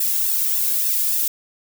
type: noise with flanger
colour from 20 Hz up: violet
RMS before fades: -20 dBFS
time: 0-1.28 s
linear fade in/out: 5 ms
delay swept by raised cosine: 1.1 to 1.86 ms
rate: 3.5 Hz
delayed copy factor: +0.8
effects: none